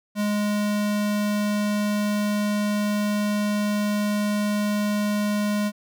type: tone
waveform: square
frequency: 207.7 Hz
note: G#3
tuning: in tune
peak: -22 dBFS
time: 0.15-5.72 s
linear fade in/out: 50 ms
effects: none